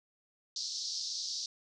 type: band-pass noise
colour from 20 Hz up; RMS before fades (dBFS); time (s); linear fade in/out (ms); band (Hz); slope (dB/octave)
white; -38; 0.56-1.46; 2; 4100 to 5800; 48
effects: none